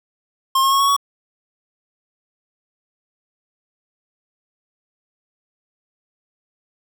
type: tone with pitch steps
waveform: square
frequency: 1067 / 1081.3 / 1095.7 / 1110.4 / 1125.2 Hz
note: C6 / C#6 / C#6 / C#6 / C#6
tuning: +34 / -43 / -20 / +3 / +26 cents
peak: -14 dBFS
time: 0.55-0.965 s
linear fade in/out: 5 ms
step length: 83 ms
effects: none